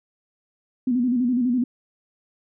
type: tone with vibrato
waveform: sine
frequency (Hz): 246.9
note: B3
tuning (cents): 0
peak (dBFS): -18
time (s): 0.87-1.64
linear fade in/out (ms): 5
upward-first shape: square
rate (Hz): 12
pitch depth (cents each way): 67
effects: none